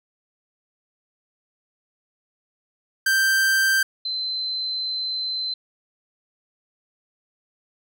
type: tone pair in turn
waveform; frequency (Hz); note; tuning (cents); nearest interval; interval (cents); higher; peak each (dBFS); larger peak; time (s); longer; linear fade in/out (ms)
45% pulse / sine; 1568 / 4072; G6 / C8; 0 / -48; octave + perfect fourth; 1652; second; -17 / -24; first; 3.06-3.83 / 4.05-5.54; second; 5
effects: none